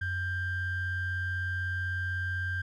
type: ring-modulated tone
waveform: triangle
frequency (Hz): 837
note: G#5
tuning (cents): +13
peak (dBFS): -23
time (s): 0.01-2.62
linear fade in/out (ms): 10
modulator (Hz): 747
effects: tanh soft clip ceiling -25 dBFS